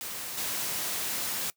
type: noise with level steps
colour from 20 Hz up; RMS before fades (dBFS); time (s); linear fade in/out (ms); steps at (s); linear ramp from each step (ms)
white; -37 / -32; 0.01-1.5; 0; 0.37; 10
effects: noise-tail reverb RT60 0.1 s tail -21 dB re dry + high-pass 100 Hz 12 dB/octave